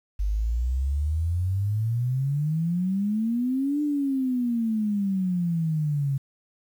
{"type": "exponential two-way sweep", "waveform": "sine", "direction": "up then down", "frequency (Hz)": [48.71, 299.2, 135.2], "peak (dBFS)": -22, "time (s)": [0.19, 6.18], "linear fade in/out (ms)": 10, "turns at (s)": 3.82, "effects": ["9-bit"]}